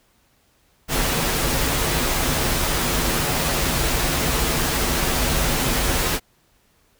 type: noise with comb filter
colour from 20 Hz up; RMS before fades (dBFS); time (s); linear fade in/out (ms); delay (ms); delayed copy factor
pink; -21; 0.88-6.2; 50; 10; -0.5
effects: pink hiss -61 dBFS RMS until 6.99 s